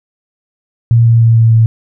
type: tone with pitch steps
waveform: sine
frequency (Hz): 116.54 / 115.6 / 114.67 / 113.75 / 112.83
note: A#2 / A#2 / A#2 / A#2 / A2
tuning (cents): 0 / -14 / -28 / -42 / +44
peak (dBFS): -4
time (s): 0.91-1.66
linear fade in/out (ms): 0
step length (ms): 150
effects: none